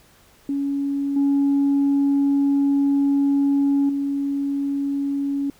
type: tone with level steps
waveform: sine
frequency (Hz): 280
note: C#4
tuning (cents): +18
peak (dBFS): -20 / -14 / -20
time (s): 0.49-5.5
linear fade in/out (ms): 2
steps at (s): 1.16 / 3.89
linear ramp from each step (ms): 5
effects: tanh soft clip ceiling -13 dBFS + pink hiss -54 dBFS RMS until 5.59 s